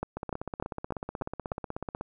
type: two click trains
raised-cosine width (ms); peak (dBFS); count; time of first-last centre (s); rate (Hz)
1; -20 / -17; 31 / 6; 0.17-2.01 / 0.03-1.518; 16.3 / 3.36
effects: none